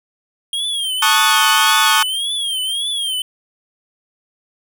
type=tone with vibrato; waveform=square; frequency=3233 Hz; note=G#7; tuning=47 cents flat; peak=-19 dBFS; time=0.53-3.22 s; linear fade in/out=2 ms; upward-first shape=triangle; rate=1.8 Hz; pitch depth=140 cents each way
type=chord; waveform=sawtooth; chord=D# half-diminished seventh; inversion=second; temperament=equal; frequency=880 / 1108.7 / 1244.5 / 1480 Hz; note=A5 / C#6 / D#6 / F#6; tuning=0 / 0 / 0 / 0 cents; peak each=-14 dBFS; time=1.02-2.03 s; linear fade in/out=5 ms
effects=none